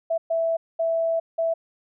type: tone bursts at uneven times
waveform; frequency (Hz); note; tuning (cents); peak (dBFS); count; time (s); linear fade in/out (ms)
sine; 659.3; E5; 0; -20; 4; 0.1-0.18 / 0.3-0.57 / 0.79-1.2 / 1.38-1.54; 10
effects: none